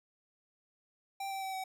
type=tone with pitch steps; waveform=square; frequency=784 / 775.4 / 767 / 758.6 Hz; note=G5 / G5 / G5 / F#5; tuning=0 / -19 / -38 / +43 cents; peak=-37 dBFS; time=1.2-1.64 s; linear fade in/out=5 ms; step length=110 ms; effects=none